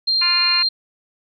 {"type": "tone", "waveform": "sine", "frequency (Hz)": 4186, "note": "C8", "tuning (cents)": 0, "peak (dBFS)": -15, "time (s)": [0.07, 0.69], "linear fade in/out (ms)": 10}
{"type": "harmonic tone", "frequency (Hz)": 349.2, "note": "F4", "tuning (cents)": 0, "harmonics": [3, 4, 5, 6, 7, 8], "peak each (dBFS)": [-26, -29, -30, -31, -24, -28], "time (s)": [0.21, 0.63], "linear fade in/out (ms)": 10}
{"effects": []}